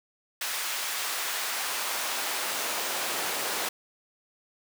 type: noise with high-pass filter sweep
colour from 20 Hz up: pink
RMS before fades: -31 dBFS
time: 0.41-3.69 s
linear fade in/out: 5 ms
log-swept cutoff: 1300 to 470 Hz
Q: 0.7
effects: none